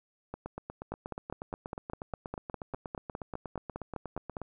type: two click trains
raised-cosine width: 1 ms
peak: -22 / -24 dBFS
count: 18 / 35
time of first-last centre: 0.92-4.368 / 0.34-4.417 s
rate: 4.93 / 8.34 Hz
effects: none